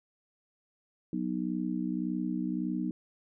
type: chord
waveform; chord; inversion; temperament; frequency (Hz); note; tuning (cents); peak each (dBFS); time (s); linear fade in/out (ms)
sine; B major; second; just; 185.21 / 246.9 / 308.7; F#3 / B3 / D#4; +2 / 0 / -14; -34; 1.13-2.91; 2
effects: none